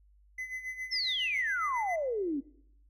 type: tone with tremolo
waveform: triangle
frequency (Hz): 2027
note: B6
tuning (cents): +45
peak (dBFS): -32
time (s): 0.38-1.96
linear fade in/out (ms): 5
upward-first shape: sine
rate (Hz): 7.3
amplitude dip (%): 70
type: exponential sweep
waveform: sine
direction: down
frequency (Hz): 5470 to 263.4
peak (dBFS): -29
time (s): 0.91-2.41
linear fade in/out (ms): 20
effects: noise-tail reverb RT60 0.7 s tail -19 dB re dry + added 50 Hz sine -59 dBFS peak until 2.89 s